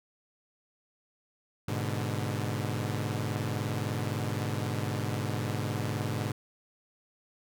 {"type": "chord", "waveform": "sawtooth", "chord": "G# diminished", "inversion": "none", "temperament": "equal with one note detuned", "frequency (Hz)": [103.83, 123.47, 147.26], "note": ["G#2", "B2", "D3"], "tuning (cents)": [0, 0, 5], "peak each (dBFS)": [-29, -31, -32], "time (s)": [1.68, 6.32], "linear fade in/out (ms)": 5, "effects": []}